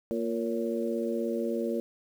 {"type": "harmonic tone with a mistuned harmonic", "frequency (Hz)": 116.2, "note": "A#2", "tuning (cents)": -5, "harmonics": [2, 3, 4, 5], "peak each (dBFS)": [-32, -33, -33, -35], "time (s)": [0.11, 1.8], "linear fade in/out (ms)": 0, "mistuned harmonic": 5, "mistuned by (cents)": -59, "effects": ["9-bit"]}